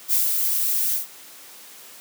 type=noise with ADSR envelope; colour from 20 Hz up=violet; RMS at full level=-18 dBFS; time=0.08-1.07 s; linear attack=50 ms; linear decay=130 ms; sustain=-4 dB; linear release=140 ms; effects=white hiss -44 dBFS RMS until 2 s + high-pass 200 Hz 12 dB/octave